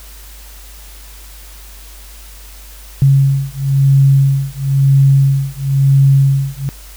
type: beating tone pair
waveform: sine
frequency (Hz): 136.6 / 137.59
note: C#3 / C#3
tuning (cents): -25 / -13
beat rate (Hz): 0.99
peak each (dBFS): -11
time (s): 3.02-6.69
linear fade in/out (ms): 0
effects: added 50 Hz sine -34 dBFS peak until 6.96 s + white hiss -39 dBFS RMS until 6.96 s